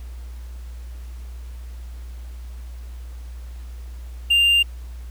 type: tone with hard clipping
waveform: triangle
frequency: 2794 Hz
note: F7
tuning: in tune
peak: -14 dBFS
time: 4.3-4.63 s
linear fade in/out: 10 ms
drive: 5 dB
effects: added 60 Hz sine -32 dBFS peak until 5.1 s + pink hiss -52 dBFS RMS until 5.1 s